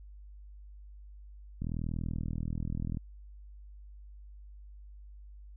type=click train; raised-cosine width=5 ms; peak=-23 dBFS; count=56; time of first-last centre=1.62-2.971 s; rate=40.7 Hz; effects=added 50 Hz sine -47 dBFS peak until 5.56 s